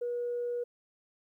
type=tone; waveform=sine; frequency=482.5 Hz; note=B4; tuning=40 cents flat; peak=-30 dBFS; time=0.01-0.64 s; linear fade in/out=10 ms; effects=tanh soft clip ceiling -26 dBFS + 12-bit